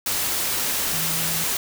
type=tone in noise; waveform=sine; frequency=163.7 Hz; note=E3; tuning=12 cents flat; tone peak=-32 dBFS; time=0.93-1.44 s; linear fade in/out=2 ms; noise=white; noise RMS=-24 dBFS; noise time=0.06-1.57 s; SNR=-11 dB; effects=none